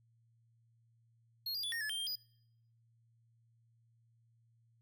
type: tone with pitch steps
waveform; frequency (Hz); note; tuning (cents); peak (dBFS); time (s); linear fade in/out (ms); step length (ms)
square; 4286 / 4809 / 3445 / 1847 / 1719 / 3162 / 3189 / 4928; C8 / D8 / A7 / A#6 / A6 / G7 / G7 / D#8; +41 / +40 / -37 / -16 / -41 / +14 / +29 / -17; -37; 1.46-2.156; 5; 87
effects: noise-tail reverb RT60 0.8 s tail -26 dB re dry + added 115 Hz sine -68 dBFS peak until 4.81 s